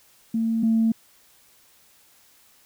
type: tone pair in turn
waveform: sine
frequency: 226 / 224.7 Hz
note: A3 / A3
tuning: +47 / +37 cents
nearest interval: unison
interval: 10 cents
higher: first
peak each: -20 / -16 dBFS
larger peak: second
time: 0.34-0.63 / 0.63-0.92 s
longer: neither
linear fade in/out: 5 ms
effects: tanh soft clip ceiling -12 dBFS + white hiss -57 dBFS RMS until 2.65 s